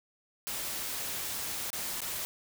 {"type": "noise with dropouts", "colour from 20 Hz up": "white", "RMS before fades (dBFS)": -36, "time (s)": [0.47, 2.25], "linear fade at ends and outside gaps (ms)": 0, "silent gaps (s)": [[1.703, 1.73], [2.005, 2.017]], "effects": []}